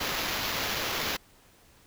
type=noise with sample-and-hold; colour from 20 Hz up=white; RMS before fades=-31 dBFS; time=0-1.17 s; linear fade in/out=10 ms; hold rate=8820 Hz; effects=pink hiss -59 dBFS RMS until 1.86 s